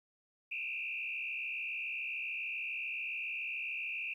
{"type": "tone with frequency modulation", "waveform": "sine", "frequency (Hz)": 2549, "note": "D#7", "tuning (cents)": 41, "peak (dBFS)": -36, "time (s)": [0.51, 4.14], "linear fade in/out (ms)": 10, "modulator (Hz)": 67.1, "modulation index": 2.8, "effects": ["12-bit"]}